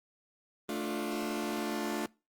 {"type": "chord", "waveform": "sawtooth", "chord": "D minor", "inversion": "second", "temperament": "just", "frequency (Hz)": [220.2, 293.7, 352.4], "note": ["A3", "D4", "F4"], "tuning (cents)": [2, 0, 16], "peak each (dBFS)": -33, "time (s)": [0.69, 2.06], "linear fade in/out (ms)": 2, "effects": ["noise-tail reverb RT60 0.3 s tail -24 dB re dry", "Opus 24 kbps"]}